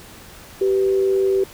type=tone pair together; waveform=sine; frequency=387 / 493.9 Hz; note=G4 / B4; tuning=-22 / 0 cents; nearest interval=major third; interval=422 cents; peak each=-15 / -27 dBFS; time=0.61-1.44 s; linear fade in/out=5 ms; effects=pink hiss -42 dBFS RMS until 1.53 s